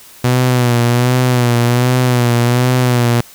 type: tone with vibrato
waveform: sawtooth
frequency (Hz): 122.9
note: B2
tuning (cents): -8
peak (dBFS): -6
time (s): 0.24-3.21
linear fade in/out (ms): 5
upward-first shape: sine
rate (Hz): 1.3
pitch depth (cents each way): 54
effects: white hiss -40 dBFS RMS until 3.34 s